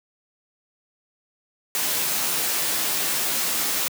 white noise with comb filter, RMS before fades -24 dBFS, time 1.75-3.88 s, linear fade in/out 0 ms, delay 13 ms, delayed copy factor +0.5, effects high-pass 150 Hz 12 dB/octave

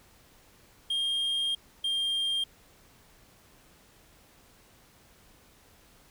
triangle tone pair in turn, 3219 / 3201 Hz, G7 / G7, +45 / +36 cents, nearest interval unison, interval 9 cents, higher first, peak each -25 dBFS, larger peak neither, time 0.9-1.55 / 1.84-2.44 s, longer first, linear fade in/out 5 ms, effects pink hiss -59 dBFS RMS until 6.1 s

